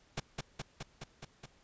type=noise with echo; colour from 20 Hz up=pink; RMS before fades=-36 dBFS; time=0.17-0.2 s; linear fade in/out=5 ms; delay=210 ms; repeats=6; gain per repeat=-2 dB; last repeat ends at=1.46 s; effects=pink hiss -66 dBFS RMS until 1.63 s + resampled to 16000 Hz